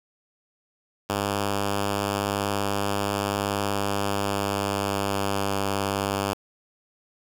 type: tone with pitch glide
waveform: 5% pulse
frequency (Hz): 100.9 to 99.28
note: G#2 to G2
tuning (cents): -49 to +22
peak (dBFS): -13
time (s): 1.09-6.34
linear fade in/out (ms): 10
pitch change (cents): -29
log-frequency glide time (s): 3.75-5.45
effects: 7-bit